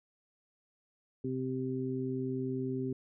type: harmonic tone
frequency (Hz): 130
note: C3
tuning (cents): -11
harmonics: 1 / 2 / 3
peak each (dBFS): -38 / -35 / -37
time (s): 1.24-2.93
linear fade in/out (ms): 5
effects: none